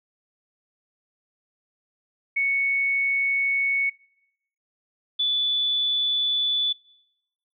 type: tone pair in turn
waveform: sine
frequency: 2217 / 3470 Hz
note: C#7 / A7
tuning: 0 / -25 cents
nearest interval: minor sixth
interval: 775 cents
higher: second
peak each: -20 dBFS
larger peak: neither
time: 2.36-3.9 / 5.19-6.73 s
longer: neither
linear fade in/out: 10 ms
effects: noise-tail reverb RT60 0.9 s tail -26 dB re dry